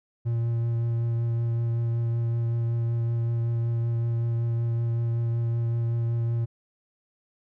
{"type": "tone with vibrato", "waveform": "triangle", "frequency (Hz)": 116.6, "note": "A#2", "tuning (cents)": 1, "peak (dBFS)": -21, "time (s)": [0.25, 6.46], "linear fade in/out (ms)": 20, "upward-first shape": "triangle", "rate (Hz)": 5.3, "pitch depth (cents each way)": 14, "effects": []}